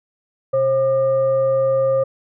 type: tone with frequency modulation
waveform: sine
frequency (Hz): 536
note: C5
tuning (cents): +42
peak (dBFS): -14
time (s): 0.53-2.04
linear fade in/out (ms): 10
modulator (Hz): 664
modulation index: 0.33
effects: none